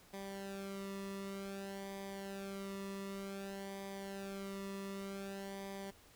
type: tone with flanger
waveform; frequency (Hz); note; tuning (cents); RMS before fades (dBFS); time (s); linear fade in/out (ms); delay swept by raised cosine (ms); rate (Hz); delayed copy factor
sawtooth; 196.2; G3; +2; -45; 0.13-5.91; 10; 0.72 to 1.31; 0.54; -0.75
effects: pink hiss -63 dBFS RMS until 6.15 s